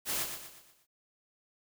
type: noise with echo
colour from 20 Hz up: white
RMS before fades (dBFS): -33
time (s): 0.05-0.27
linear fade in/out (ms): 50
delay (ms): 120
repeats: 5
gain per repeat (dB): -7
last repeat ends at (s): 0.87
effects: none